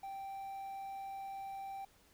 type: tone with quantisation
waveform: triangle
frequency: 782 Hz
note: G5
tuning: 4 cents flat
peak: -40 dBFS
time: 0.03-1.85 s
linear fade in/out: 5 ms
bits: 11
effects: pink hiss -67 dBFS RMS until 2.13 s